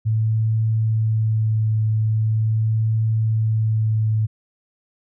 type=tone with vibrato; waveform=sine; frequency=110 Hz; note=A2; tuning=in tune; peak=-16 dBFS; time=0.05-4.27 s; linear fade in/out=20 ms; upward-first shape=triangle; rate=0.42 Hz; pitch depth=15 cents each way; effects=none